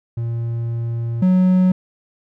triangle tone pair in turn, 116.54 / 184.36 Hz, A#2 / F#3, 0 / -6 cents, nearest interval minor sixth, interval 794 cents, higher second, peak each -18 / -9 dBFS, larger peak second, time 0.17-1.22 / 1.22-1.72 s, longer first, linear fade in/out 5 ms, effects none

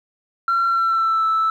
sine tone with pitch glide, 1364 to 1316 Hz, F6 to E6, -41 to -3 cents, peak -14 dBFS, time 0.48-1.5 s, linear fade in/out 2 ms, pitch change -62 cents, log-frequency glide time 0.67-1.26 s, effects tanh soft clip ceiling -13 dBFS + 9-bit

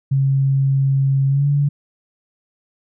sine tone with pitch glide, 136.2 to 143.22 Hz, C#3 to D3, -30 to -43 cents, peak -13 dBFS, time 0.11-1.69 s, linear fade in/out 10 ms, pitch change +87 cents, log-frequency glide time 1.28-1.47 s, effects none

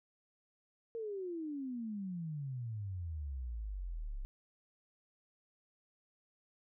sine exponential sweep, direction down, 466.2 to 32.27 Hz, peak -38 dBFS, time 0.95-4.25 s, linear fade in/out 0 ms, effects none

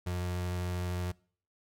35% pulse tone with vibrato, 89.3 Hz, F2, 39 cents sharp, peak -30 dBFS, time 0.06-1.12 s, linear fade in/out 10 ms, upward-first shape triangle, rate 13 Hz, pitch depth 8 cents each way, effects noise-tail reverb RT60 0.5 s tail -24 dB re dry

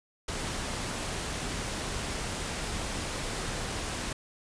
pink noise, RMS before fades -34 dBFS, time 0.28-4.13 s, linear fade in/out 5 ms, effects resampled to 22050 Hz

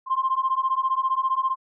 sine beating tone pair, 1046.5 / 1061.5 Hz, C6 / C6, 0 / +25 cents, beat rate 15 Hz, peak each -23 dBFS, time 0.06-1.56 s, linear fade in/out 50 ms, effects tanh soft clip ceiling -13 dBFS

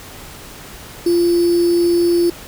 sine tone with sample-and-hold, 345.2 Hz, F4, 20 cents flat, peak -11 dBFS, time 1.06-2.3 s, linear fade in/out 5 ms, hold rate 4900 Hz, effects pink hiss -36 dBFS RMS until 2.47 s

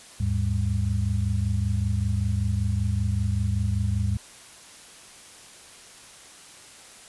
sine tone cluster, 79.2 / 104.4 / 198.9 Hz, D#2 / G#2 / G3, +31 / +10 / +25 cents, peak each -26 / -24 / -32 dBFS, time 0.2-4.17 s, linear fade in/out 5 ms, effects white hiss -47 dBFS RMS until 7.08 s + resampled to 24000 Hz

